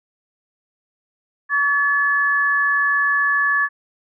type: tone pair together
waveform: sine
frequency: 1134 / 1719.3 Hz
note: C#6 / A6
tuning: +39 / -41 cents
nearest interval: perfect fifth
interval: 720 cents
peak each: -21 / -16 dBFS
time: 1.49-3.69 s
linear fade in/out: 50 ms
effects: none